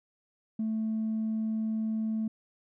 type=tone with tanh clipping; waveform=triangle; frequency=220 Hz; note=A3; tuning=in tune; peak=-28 dBFS; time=0.59-2.28 s; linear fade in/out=5 ms; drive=5 dB; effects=none